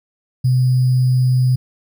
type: tone with sample-and-hold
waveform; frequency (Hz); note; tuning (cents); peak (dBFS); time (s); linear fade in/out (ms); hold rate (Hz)
sine; 127.4; C3; -46; -11; 0.44-1.56; 10; 4900
effects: none